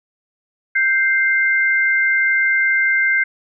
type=tone pair together; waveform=sine; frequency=1568 / 2093 Hz; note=G6 / C7; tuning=0 / 0 cents; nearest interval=perfect fourth; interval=500 cents; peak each=-16 dBFS; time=0.75-3.24 s; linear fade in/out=10 ms; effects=none